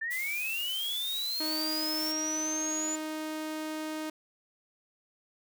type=linear sweep; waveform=sine; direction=up; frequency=1759 to 7050 Hz; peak=-31 dBFS; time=0.01-2.96 s; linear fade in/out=10 ms
type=noise; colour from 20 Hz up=blue; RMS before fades=-40 dBFS; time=0.1-2.13 s; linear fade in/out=20 ms
type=tone; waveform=sawtooth; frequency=311.1 Hz; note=D#4; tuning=in tune; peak=-30 dBFS; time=1.4-4.1 s; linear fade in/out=5 ms
effects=none